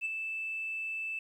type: tone with ADSR envelope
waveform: sine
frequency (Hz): 2637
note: E7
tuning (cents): 0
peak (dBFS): -27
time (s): 0.01-1.19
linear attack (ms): 41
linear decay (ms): 21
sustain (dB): -6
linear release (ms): 3
effects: tanh soft clip ceiling -28 dBFS + 11-bit